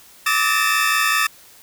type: tone cluster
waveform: 35% pulse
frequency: 1168 / 1277 / 1757 / 1822 / 2648 Hz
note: D6 / D#6 / A6 / A#6 / E7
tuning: -10 / +45 / -3 / -40 / +7 cents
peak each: -21 dBFS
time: 0.26-1.27 s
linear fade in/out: 5 ms
effects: white hiss -47 dBFS RMS until 1.62 s